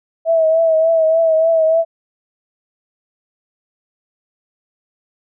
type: tone with vibrato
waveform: sine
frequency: 648 Hz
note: E5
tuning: 30 cents flat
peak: -10 dBFS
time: 0.25-1.85 s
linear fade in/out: 50 ms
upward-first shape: triangle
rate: 3.4 Hz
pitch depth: 46 cents each way
effects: none